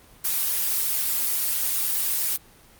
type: noise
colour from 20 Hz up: blue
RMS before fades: -24 dBFS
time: 0.24-2.37 s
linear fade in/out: 10 ms
effects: pink hiss -52 dBFS RMS until 2.79 s + Opus 24 kbps